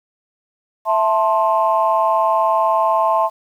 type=chord; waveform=sine; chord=A minor; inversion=second; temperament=just; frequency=660 / 880 / 1056 Hz; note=E5 / A5 / C6; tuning=+2 / 0 / +16 cents; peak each=-17 dBFS; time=0.85-3.3 s; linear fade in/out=50 ms; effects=tanh soft clip ceiling -4 dBFS + 8-bit